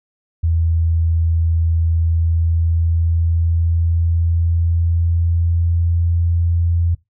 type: tone with pitch glide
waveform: sine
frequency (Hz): 82.41 to 84.97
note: E2 to F2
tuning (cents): 0 to -47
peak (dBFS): -13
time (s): 0.43-6.95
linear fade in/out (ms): 10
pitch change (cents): +53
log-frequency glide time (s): 1.85-6.17
effects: noise-tail reverb RT60 0.2 s tail -22 dB re dry